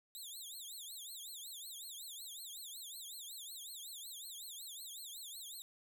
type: tone with vibrato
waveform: 15% pulse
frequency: 3715 Hz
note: A#7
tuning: 7 cents flat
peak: -40 dBFS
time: 0.15-5.62 s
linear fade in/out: 0 ms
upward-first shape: triangle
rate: 5.4 Hz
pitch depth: 280 cents each way
effects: none